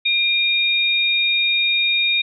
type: tone pair together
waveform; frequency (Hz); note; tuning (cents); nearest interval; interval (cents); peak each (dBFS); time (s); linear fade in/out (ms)
sine; 2400 / 3720; D7 / A#7; +37 / -4; minor sixth; 759; -18; 0.05-2.22; 10
effects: none